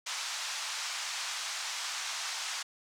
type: band-pass noise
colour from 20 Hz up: white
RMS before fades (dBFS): -37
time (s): 0.06-2.63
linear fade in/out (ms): 10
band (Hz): 800 to 6900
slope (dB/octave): 24
effects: none